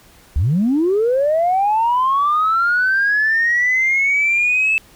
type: linear sweep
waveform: sine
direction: up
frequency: 60.6 to 2632 Hz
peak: -12 dBFS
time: 0.36-4.78 s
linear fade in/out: 0 ms
effects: tanh soft clip ceiling -9 dBFS + pink hiss -48 dBFS RMS until 4.95 s